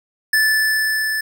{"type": "tone with level ramp", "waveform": "square", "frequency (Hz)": 1748, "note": "A6", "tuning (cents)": -12, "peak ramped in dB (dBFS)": [-13, -20], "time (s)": [0.33, 1.21], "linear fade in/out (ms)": 5, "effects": []}